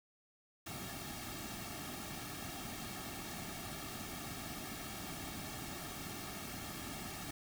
pink noise with comb filter, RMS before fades -45 dBFS, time 0.66-7.31 s, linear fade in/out 5 ms, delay 2 ms, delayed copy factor -0.75, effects none

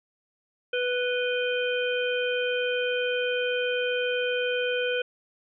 harmonic tone with a mistuned harmonic, 493.9 Hz, B4, in tune, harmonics 1 / 3 / 5 / 6, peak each -26 / -31 / -33 / -34 dBFS, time 0.73-5.02 s, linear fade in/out 5 ms, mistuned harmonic 6, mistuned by +87 cents, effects none

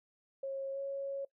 sine tone with pitch glide, 543 to 551.5 Hz, C#5 to C#5, -36 to -9 cents, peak -35 dBFS, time 0.43-1.25 s, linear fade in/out 5 ms, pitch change +27 cents, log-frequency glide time 0.72-0.79 s, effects noise-tail reverb RT60 0.1 s tail -21 dB re dry

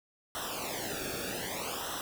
pink noise with flanger, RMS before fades -37 dBFS, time 0.35-2.01 s, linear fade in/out 0 ms, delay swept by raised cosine 0.43 to 1.01 ms, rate 0.64 Hz, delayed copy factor -0.9, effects none

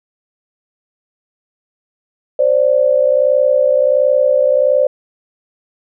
sine tone pair together, 523.3 / 584.7 Hz, C5 / D5, 0 / -8 cents, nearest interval major second, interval 192 cents, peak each -12 dBFS, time 2.39-4.87 s, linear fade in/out 5 ms, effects none

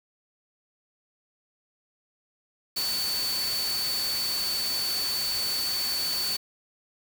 sine tone in noise, 4487 Hz, C#8, 20 cents sharp, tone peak -27 dBFS, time 2.76-6.37 s, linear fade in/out 10 ms, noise white, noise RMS -33 dBFS, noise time 2.76-6.37 s, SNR +3 dB, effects none

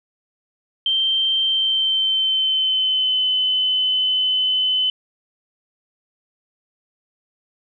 sine tone with pitch glide, 3136 to 3031 Hz, G7 to F#7, 0 to +41 cents, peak -16 dBFS, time 0.86-4.9 s, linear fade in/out 2 ms, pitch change -59 cents, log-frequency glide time 1.43-3.26 s, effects none

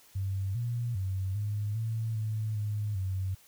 sine tone with pitch steps, 96.8 / 119.1 / 95.2 / 104 / 112.4 / 108.6 / 104.9 / 94.7 Hz, G2 / A#2 / F#2 / G#2 / A2 / A2 / G#2 / F#2, -21 / +38 / +50 / +3 / +37 / -22 / +18 / +41 cents, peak -29 dBFS, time 0.15-3.35 s, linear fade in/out 10 ms, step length 400 ms, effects white hiss -59 dBFS RMS until 3.47 s

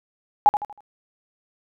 sine tone with echo, 830.6 Hz, G#5, in tune, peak -9 dBFS, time 0.46-0.49 s, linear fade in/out 0 ms, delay 79 ms, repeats 4, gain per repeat -9 dB, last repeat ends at 0.806 s, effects none

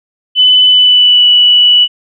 sine tone with pitch glide, 3006 to 2953 Hz, F#7 to F#7, +27 to -4 cents, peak -3 dBFS, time 0.35-1.88 s, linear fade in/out 50 ms, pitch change -31 cents, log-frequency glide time 0.7-1.26 s, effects none

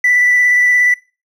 triangle tone with vibrato, 1975.5 Hz, B6, in tune, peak -6 dBFS, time 0.04-0.94 s, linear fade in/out 5 ms, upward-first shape square, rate 17 Hz, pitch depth 11 cents each way, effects noise-tail reverb RT60 0.3 s tail -22 dB re dry + tanh soft clip ceiling -4 dBFS

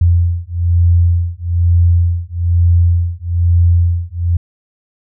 sine beating tone pair, 85.7 / 86.8 Hz, F2 / F2, -32 / -10 cents, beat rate 1.1 Hz, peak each -12 dBFS, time 0.01-4.37 s, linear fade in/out 5 ms, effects none

